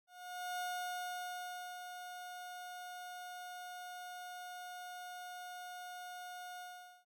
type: tone with ADSR envelope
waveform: 30% pulse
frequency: 721 Hz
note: F#5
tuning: 45 cents flat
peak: -35 dBFS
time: 0.07-7.05 s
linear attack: 520 ms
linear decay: 1200 ms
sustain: -8 dB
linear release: 450 ms
effects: none